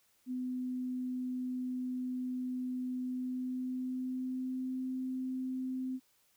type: tone with pitch glide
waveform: sine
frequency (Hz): 252.9 to 258.2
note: B3 to C4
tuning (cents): +41 to -23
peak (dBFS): -34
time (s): 0.26-6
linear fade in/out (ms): 50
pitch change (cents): +36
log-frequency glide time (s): 3.02-4.83
effects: white hiss -71 dBFS RMS until 6.36 s